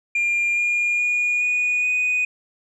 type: tone with pitch steps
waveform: sine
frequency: 2400 / 2421 / 2442 / 2463 / 2485 Hz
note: D7 / D#7 / D#7 / D#7 / D#7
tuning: +37 / -48 / -33 / -18 / -3 cents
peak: -16 dBFS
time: 0.15-2.25 s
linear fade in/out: 5 ms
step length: 420 ms
effects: tanh soft clip ceiling -16 dBFS